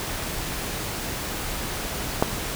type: click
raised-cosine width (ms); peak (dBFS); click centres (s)
1; -3; 2.225
effects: pink hiss -30 dBFS RMS until 2.55 s